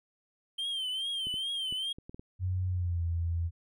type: tone with vibrato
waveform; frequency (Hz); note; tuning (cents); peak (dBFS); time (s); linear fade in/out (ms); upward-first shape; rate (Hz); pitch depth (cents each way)
triangle; 3136; G7; 0; -30; 0.58-1.93; 10; triangle; 2.4; 96
type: clicks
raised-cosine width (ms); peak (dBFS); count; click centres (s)
3; -32; 7; 1.27 / 1.341 / 1.725 / 1.985 / 2.095 / 2.145 / 2.195
type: tone with pitch glide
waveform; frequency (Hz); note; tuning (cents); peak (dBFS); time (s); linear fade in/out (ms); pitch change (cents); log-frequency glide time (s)
sine; 92 to 84.36; F#2 to E2; -9 to +41; -28; 2.39-3.51; 50; -150; 2.68-3.03
effects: none